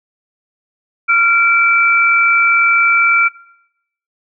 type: tone pair together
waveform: sine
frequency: 1382 / 2324 Hz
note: F6 / D7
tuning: -19 / -19 cents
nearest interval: major sixth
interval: 900 cents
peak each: -11 dBFS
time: 1.08-3.29 s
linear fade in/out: 20 ms
effects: noise-tail reverb RT60 0.8 s tail -22 dB re dry